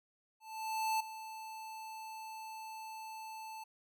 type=tone with ADSR envelope; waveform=square; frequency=880 Hz; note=A5; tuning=in tune; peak=-31 dBFS; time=0.4-3.64 s; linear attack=600 ms; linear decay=8 ms; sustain=-14 dB; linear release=8 ms; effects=none